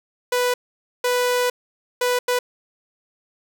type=tone bursts at uneven times; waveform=sawtooth; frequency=493.9 Hz; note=B4; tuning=in tune; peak=-14 dBFS; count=4; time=0.32-0.54 / 1.04-1.5 / 2.01-2.19 / 2.28-2.39 s; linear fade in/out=5 ms; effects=none